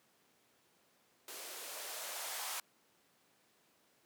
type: noise with band-pass filter sweep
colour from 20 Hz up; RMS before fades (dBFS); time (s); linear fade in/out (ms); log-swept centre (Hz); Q
violet; -44; 1.28-2.6; 2; 360 to 850; 2
effects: pink hiss -71 dBFS RMS until 4.05 s + high-pass 200 Hz 12 dB/octave